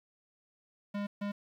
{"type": "tone bursts at uneven times", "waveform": "square", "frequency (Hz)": 203.3, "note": "G#3", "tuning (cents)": -37, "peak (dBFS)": -34, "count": 2, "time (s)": [[0.94, 1.07], [1.21, 1.32]], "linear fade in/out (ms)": 10, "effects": ["low-pass 3000 Hz 12 dB/octave", "10-bit"]}